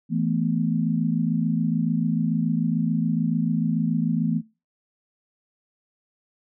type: chord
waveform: sine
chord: E suspended fourth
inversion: none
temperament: equal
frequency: 164.81 / 220 / 246.9 Hz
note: E3 / A3 / B3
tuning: 0 / 0 / 0 cents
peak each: -24 / -25 / -26 dBFS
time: 0.09-4.42 s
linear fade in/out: 50 ms
effects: noise-tail reverb RT60 0.3 s tail -22 dB re dry